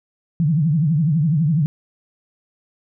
sine tone with vibrato, 155.56 Hz, D#3, in tune, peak -14 dBFS, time 0.4-1.66 s, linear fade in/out 0 ms, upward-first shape triangle, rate 12 Hz, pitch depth 230 cents each way, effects none

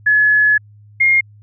sine tone pair in turn, 1703 / 2132 Hz, G#6 / C7, +43 / +32 cents, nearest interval major third, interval 389 cents, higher second, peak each -9 dBFS, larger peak neither, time 0.06-0.58 / 1-1.21 s, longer first, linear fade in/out 10 ms, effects added 104 Hz sine -41 dBFS peak until 1.42 s

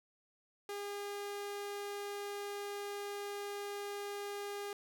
sawtooth tone, 406 Hz, G#4, 39 cents flat, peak -36 dBFS, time 0.69-4.73 s, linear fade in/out 2 ms, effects none

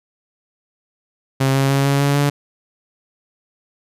sawtooth tone with pitch steps, 134.5 / 136.22 / 137.96 / 139.73 / 141.51 / 143.32 Hz, C3 / C#3 / C#3 / C#3 / C#3 / D3, +48 / -30 / -8 / +14 / +36 / -42 cents, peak -10 dBFS, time 1.4-2.3 s, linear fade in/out 10 ms, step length 150 ms, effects resampled to 32000 Hz

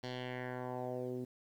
10% pulse tone with low-pass filter sweep, 125.8 Hz, B2, 32 cents sharp, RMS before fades -41 dBFS, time 0.03-1.25 s, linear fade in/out 10 ms, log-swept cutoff 4600 to 300 Hz, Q 2.3, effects 11-bit

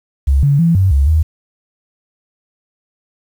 sine tone with pitch steps, 68.7 / 141.7 / 167.6 / 95 / 69.4 / 78.8 Hz, C#2 / C#3 / E3 / F#2 / C#2 / D#2, -15 / +38 / +29 / +46 / +3 / +23 cents, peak -8 dBFS, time 0.27-1.23 s, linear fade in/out 10 ms, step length 160 ms, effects 7-bit

